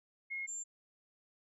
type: tone pair in turn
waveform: sine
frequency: 2156 / 7307 Hz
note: C#7 / A#8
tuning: -49 / -36 cents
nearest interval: octave + major sixth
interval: 2113 cents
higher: second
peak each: -37 / -39 dBFS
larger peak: first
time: 0.3-0.47 / 0.47-0.64 s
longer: neither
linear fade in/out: 20 ms
effects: none